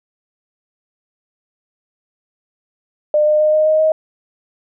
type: tone with pitch steps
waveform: sine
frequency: 602 / 607.2 / 612.5 / 617.9 / 623.2 / 628.7 Hz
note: D5 / D#5 / D#5 / D#5 / D#5 / D#5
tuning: +43 / -42 / -27 / -12 / +3 / +18 cents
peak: -10 dBFS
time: 3.14-3.92 s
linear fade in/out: 2 ms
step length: 130 ms
effects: none